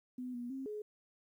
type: tone with pitch steps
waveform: sine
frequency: 251.3 / 241.7 / 266.9 / 422 Hz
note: B3 / B3 / C4 / G#4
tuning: +30 / -37 / +35 / +28 cents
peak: -39 dBFS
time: 0.18-0.82 s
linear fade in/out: 5 ms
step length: 160 ms
effects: 12-bit